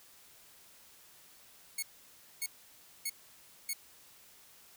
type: tone bursts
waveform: 5% pulse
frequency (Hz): 2200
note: C#7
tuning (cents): -14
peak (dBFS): -23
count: 4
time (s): 1.78-3.734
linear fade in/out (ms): 5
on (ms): 46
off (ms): 590
effects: white hiss -59 dBFS RMS until 4.76 s